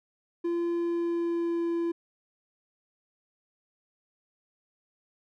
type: tone with pitch glide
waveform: triangle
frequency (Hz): 342.3 to 338.4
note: F4 to E4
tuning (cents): -35 to +45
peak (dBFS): -24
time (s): 0.44-1.92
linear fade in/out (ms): 10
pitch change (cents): -20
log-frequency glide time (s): 0.72-1.66
effects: none